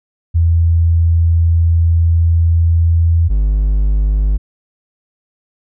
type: tone pair in turn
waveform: sine / triangle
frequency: 83.5 / 50.87 Hz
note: E2 / G#1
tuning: +23 / -35 cents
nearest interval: major sixth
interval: 858 cents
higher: first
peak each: -8 dBFS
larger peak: neither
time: 0.34-3.29 / 3.29-4.38 s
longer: first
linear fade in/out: 20 ms
effects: none